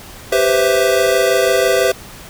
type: chord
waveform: square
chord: C major seventh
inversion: second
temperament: equal with one note detuned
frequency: 392 / 497.3 / 523.3 / 659.3 Hz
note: G4 / B4 / C5 / E5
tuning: 0 / +12 / 0 / 0 cents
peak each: -18 dBFS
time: 0.32-1.92 s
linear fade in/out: 5 ms
effects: pink hiss -36 dBFS RMS until 2.29 s